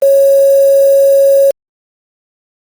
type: tone with quantisation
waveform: sine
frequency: 551 Hz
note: C#5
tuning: 11 cents flat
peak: -4 dBFS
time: 0.02-1.51 s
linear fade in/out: 5 ms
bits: 4
effects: Opus 32 kbps